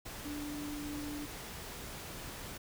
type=tone in noise; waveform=sine; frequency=293.7 Hz; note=D4; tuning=in tune; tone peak=-39 dBFS; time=0.25-1.26 s; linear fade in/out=10 ms; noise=pink; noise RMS=-45 dBFS; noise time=0.05-2.58 s; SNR=+3 dB; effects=none